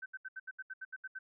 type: tone bursts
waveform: sine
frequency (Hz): 1533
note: G6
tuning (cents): -39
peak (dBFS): -40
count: 11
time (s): 0.02-1.19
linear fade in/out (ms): 10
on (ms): 40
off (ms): 73
effects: none